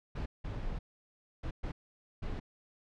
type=noise bursts at uneven times; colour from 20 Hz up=brown; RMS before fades=-37 dBFS; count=5; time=0.15-0.26 / 0.44-0.79 / 1.43-1.51 / 1.63-1.72 / 2.22-2.4 s; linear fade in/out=10 ms; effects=low-pass 4000 Hz 12 dB/octave